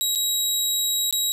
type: tone with dropouts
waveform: 20% pulse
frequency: 3841 Hz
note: B7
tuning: 49 cents flat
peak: -15 dBFS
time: 0.01-1.32 s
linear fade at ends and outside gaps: 0 ms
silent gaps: 0.151-0.157 / 1.11-1.126 s
effects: none